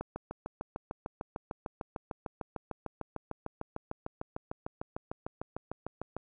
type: click train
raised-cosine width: 1 ms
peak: -23 dBFS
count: 42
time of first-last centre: 0.01-6.166 s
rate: 6.66 Hz
effects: none